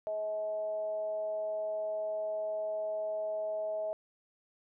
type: tone with frequency modulation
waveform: sine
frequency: 639 Hz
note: D#5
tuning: 46 cents sharp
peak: -32 dBFS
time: 0.07-3.93 s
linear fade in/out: 0 ms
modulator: 215 Hz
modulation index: 0.3
effects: none